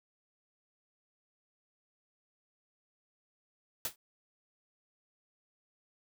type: noise with exponential decay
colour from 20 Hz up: white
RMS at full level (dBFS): -30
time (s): 3.85-3.96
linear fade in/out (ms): 2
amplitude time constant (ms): 22
effects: none